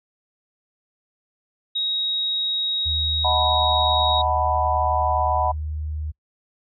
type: tone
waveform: sine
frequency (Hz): 3789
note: A#7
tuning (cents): +27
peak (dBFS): -21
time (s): 1.75-4.22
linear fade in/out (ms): 10
type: tone with pitch glide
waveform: sine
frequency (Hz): 77.78 to 76.49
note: D#2 to D#2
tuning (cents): 0 to -29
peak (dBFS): -25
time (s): 2.85-6.12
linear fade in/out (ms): 20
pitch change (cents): -29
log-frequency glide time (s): 3.31-5.11
type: chord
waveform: sine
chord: B dominant seventh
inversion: first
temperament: equal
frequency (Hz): 622.3 / 740 / 880 / 987.8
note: D#5 / F#5 / A5 / B5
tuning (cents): 0 / 0 / 0 / 0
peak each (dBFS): -27 / -22 / -27 / -23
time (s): 3.24-5.52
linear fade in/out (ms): 10
effects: noise-tail reverb RT60 0.1 s tail -26 dB re dry